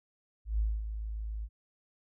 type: tone with ADSR envelope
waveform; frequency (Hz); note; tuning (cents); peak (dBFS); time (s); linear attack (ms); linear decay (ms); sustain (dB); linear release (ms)
sine; 53.7; A1; -41; -25; 0.45-1.49; 140; 230; -9; 55
effects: none